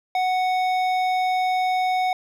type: tone with hard clipping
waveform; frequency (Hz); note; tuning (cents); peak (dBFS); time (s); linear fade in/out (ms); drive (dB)
sine; 740; F#5; 0; -21; 0.15-2.13; 2; 11
effects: none